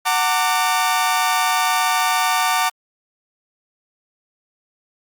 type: chord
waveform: sawtooth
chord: Gb augmented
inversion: none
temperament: equal with one note detuned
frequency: 740 / 909.5 / 1174.7 Hz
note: Gb5 / Bb5 / D6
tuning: 0 / -43 / 0 cents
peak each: -17 dBFS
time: 0.05-2.7 s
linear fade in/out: 20 ms
effects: Opus 48 kbps

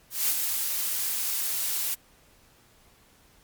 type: noise with ADSR envelope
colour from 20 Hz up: blue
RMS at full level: -23 dBFS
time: 0.1-1.95 s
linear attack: 180 ms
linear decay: 52 ms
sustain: -5 dB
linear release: 13 ms
effects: pink hiss -59 dBFS RMS until 3.43 s + MP3 96 kbps

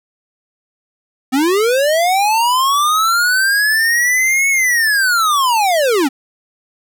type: linear two-way sweep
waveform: square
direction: up then down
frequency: 249.2 to 2217 to 249.2 Hz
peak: -12 dBFS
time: 1.32-6.09 s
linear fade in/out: 20 ms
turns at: 4.49 s
effects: none

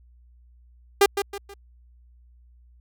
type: tone with echo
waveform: sawtooth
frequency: 400.3 Hz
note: G4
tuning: 36 cents sharp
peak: -9 dBFS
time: 1.01-1.06 s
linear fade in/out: 5 ms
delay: 160 ms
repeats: 3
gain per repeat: -9 dB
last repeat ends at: 1.54 s
effects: added 60 Hz sine -51 dBFS peak until 2.8 s

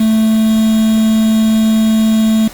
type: tone with quantisation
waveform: triangle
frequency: 220.1 Hz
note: A3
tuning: 1 cent sharp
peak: -6 dBFS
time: 0-2.48 s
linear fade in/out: 5 ms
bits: 4
effects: pink hiss -33 dBFS RMS until 2.53 s + Opus 32 kbps

